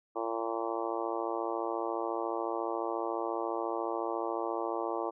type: harmonic tone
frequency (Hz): 114.2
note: A#2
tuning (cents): -35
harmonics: 3 / 4 / 5 / 6 / 7 / 8 / 9 / 10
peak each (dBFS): -37 / -38 / -39 / -40 / -40 / -41 / -42 / -42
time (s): 0.15-5.11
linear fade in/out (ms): 20
effects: none